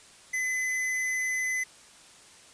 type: tone with hard clipping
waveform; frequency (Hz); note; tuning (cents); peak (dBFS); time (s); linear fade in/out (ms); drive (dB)
sine; 2023; B6; +41; -28; 0.33-1.64; 10; 17
effects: white hiss -53 dBFS RMS until 2.53 s + resampled to 22050 Hz